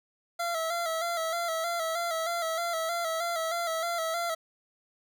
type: tone with vibrato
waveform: 25% pulse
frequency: 668 Hz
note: E5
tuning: 23 cents sharp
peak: -25 dBFS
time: 0.39-4.35 s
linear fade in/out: 10 ms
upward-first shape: square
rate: 3.2 Hz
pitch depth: 47 cents each way
effects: none